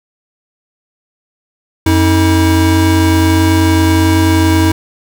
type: tone pair together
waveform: square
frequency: 89.85 / 320.2 Hz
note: F2 / D#4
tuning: +50 / +50 cents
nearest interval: octave + minor seventh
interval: 2200 cents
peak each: -11 dBFS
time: 1.86-4.72 s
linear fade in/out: 5 ms
effects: none